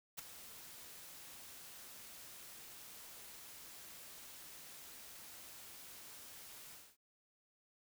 white noise with ADSR envelope, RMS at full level -42 dBFS, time 0.17-6.97 s, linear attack 20 ms, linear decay 9 ms, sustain -12 dB, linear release 250 ms, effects none

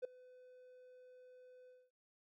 triangle tone with ADSR envelope, 504 Hz, B4, 35 cents sharp, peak -32 dBFS, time 0.02-1.91 s, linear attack 27 ms, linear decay 5 ms, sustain -24 dB, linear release 230 ms, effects tanh soft clip ceiling -33 dBFS

